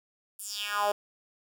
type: tone with high-pass filter sweep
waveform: 10% pulse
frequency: 206.2 Hz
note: G#3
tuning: 12 cents flat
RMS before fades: -31 dBFS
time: 0.39-0.92 s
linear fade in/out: 5 ms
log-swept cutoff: 11000 to 510 Hz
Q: 3.6
effects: none